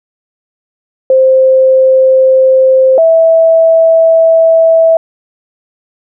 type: tone pair in turn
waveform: sine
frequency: 524 / 653.9 Hz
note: C5 / E5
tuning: +2 / -14 cents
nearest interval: major third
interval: 384 cents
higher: second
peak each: -3 dBFS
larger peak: neither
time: 1.1-2.98 / 2.98-4.97 s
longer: second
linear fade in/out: 2 ms
effects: none